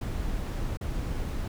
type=noise with dropouts; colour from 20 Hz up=brown; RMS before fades=-31 dBFS; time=0.01-1.48 s; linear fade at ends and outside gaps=5 ms; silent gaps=0.772-0.81 s; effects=none